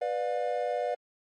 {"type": "chord", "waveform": "triangle", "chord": "B diminished", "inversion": "none", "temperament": "just", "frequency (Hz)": [493.9, 592.7, 711.2], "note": ["B4", "D5", "F5"], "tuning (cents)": [0, 16, 31], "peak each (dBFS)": -30, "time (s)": [0.01, 0.95], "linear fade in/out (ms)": 10, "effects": ["MP3 48 kbps"]}